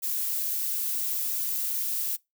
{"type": "noise", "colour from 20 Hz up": "violet", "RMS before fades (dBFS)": -29, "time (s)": [0.02, 2.17], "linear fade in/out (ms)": 20, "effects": ["noise-tail reverb RT60 0.2 s tail -24 dB re dry"]}